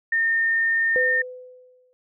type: tone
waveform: sine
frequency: 1821 Hz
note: A#6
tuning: 41 cents flat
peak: -18 dBFS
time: 0.12-1.22 s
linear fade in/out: 5 ms
type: tone with exponential decay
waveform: sine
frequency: 504 Hz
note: B4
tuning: 35 cents sharp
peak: -20 dBFS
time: 0.96-1.93 s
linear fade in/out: 0 ms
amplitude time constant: 210 ms
effects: none